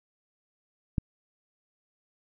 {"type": "click", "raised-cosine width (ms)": 5, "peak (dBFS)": -13, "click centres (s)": 0.982, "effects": []}